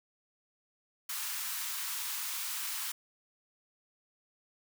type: high-pass noise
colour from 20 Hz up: white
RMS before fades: -37 dBFS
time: 1.09-2.92 s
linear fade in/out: 5 ms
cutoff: 900 Hz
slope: 48 dB/octave
effects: none